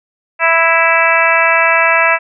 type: harmonic tone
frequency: 330 Hz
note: E4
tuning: 2 cents sharp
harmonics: 2 / 3 / 4 / 5 / 6 / 7 / 8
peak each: -16 / -16 / -16 / -16 / -16 / -16 / -16 dBFS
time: 0.39-2.19 s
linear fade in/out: 50 ms
effects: none